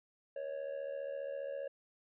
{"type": "tone with amplitude modulation", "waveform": "triangle", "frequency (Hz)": 554.4, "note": "C#5", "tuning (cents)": 0, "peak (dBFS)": -33, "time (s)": [0.36, 1.68], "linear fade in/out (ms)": 5, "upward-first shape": "sine", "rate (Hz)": 74.9, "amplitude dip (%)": 75, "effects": ["resampled to 8000 Hz"]}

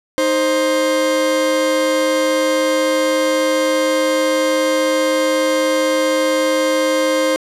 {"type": "tone pair together", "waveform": "40% pulse", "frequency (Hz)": [311.1, 526.2], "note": ["D#4", "C5"], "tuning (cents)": [0, 10], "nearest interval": "major sixth", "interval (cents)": 910, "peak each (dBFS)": [-19, -14], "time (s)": [0.18, 7.36], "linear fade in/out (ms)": 0, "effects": ["low-pass 11000 Hz 12 dB/octave"]}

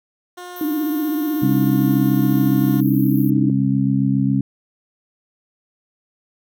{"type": "tone", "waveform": "15% pulse", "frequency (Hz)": 357.4, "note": "F4", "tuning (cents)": 40, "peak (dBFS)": -26, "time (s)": [0.37, 2.81], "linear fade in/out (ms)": 10}
{"type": "band-pass noise", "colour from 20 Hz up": "white", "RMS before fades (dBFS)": -36, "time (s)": [0.56, 3.3], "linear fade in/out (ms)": 2, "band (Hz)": [12000, 16000], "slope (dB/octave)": 96}
{"type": "tone with vibrato", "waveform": "sine", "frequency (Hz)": 302.8, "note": "D#4", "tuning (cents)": -47, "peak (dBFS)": -18, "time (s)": [0.61, 3.5], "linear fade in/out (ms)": 2, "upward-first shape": "triangle", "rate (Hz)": 16, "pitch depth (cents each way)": 99}
{"type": "harmonic tone", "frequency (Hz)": 67.3, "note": "C2", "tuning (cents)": 49, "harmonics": [2, 3, 4], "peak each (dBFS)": [-19, -19, -19], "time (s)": [1.42, 4.41], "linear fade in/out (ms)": 5}
{"effects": []}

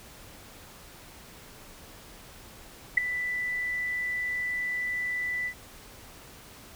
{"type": "tone with ADSR envelope", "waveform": "sine", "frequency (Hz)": 1983, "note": "B6", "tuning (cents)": 7, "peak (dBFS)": -13, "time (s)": [2.97, 5.54], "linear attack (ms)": 8, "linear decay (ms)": 6, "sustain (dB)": -15, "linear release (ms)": 76, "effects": ["pink hiss -49 dBFS RMS until 6.75 s"]}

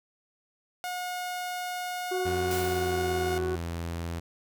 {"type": "tone", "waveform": "sawtooth", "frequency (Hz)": 722, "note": "F#5", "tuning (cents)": -43, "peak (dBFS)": -28, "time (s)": [0.84, 3.38], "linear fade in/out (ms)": 0}
{"type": "harmonic tone", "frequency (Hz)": 370, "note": "F#4", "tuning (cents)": 0, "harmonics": [1, 2, 3, 4], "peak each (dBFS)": [-28, -42, -45, -43], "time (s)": [2.11, 3.56], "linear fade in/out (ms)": 10}
{"type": "tone with pitch glide", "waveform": "sawtooth", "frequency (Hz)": [88.2, 84.31], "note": ["F2", "E2"], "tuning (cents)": [18, 40], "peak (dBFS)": -28, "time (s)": [2.25, 4.2], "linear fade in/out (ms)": 10, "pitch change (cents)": -78, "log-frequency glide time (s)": [2.54, 3.24]}
{"type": "noise with exponential decay", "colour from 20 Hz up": "white", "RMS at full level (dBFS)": -35, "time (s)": [2.51, 3.53], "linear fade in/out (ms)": 1, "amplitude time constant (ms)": 220}
{"effects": []}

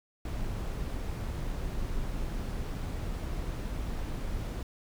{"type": "noise", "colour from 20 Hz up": "brown", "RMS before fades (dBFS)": -34, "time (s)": [0.25, 4.63], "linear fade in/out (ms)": 2, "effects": []}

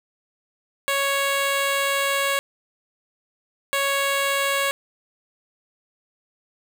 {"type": "tone bursts at uneven times", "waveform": "10% pulse", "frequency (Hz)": 554.4, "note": "C#5", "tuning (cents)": 0, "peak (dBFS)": -12, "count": 2, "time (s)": [[0.88, 2.39], [3.73, 4.71]], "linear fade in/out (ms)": 0, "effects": []}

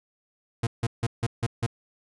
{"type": "tone bursts", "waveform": "40% pulse", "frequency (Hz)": 115.7, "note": "A#2", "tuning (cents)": -13, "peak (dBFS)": -22, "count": 6, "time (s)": [0.63, 1.664], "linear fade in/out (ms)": 5, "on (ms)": 39, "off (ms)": 160, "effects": ["resampled to 24000 Hz"]}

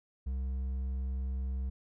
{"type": "tone with hard clipping", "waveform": "triangle", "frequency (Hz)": 65.41, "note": "C2", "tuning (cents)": 0, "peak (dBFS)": -33, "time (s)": [0.26, 1.7], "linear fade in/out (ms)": 10, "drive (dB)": 7, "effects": []}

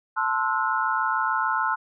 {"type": "chord", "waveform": "sine", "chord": "F# half-diminished seventh", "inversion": "first", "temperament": "equal with one note detuned", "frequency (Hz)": [880, 1046.5, 1318.5, 1445.3], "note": ["A5", "C6", "E6", "F#6"], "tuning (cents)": [0, 0, 0, -41], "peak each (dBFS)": -27, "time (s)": [0.16, 1.76], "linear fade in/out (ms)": 20, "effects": []}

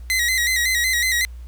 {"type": "tone with vibrato", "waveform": "sawtooth", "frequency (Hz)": 1975.5, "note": "B6", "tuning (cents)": 0, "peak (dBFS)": -14, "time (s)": [0.1, 1.25], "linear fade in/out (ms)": 0, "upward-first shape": "square", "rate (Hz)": 5.4, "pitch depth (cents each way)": 63, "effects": ["added 60 Hz sine -33 dBFS peak until 1.47 s", "pink hiss -57 dBFS RMS until 1.47 s"]}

